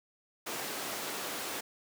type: high-pass noise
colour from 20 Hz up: pink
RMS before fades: -38 dBFS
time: 0.46-1.61 s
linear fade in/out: 10 ms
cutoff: 330 Hz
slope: 12 dB/octave
effects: none